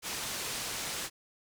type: low-pass noise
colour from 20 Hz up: white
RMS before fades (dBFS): -37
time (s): 0.02-1.1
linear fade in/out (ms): 50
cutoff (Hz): 8100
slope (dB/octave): 12
effects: none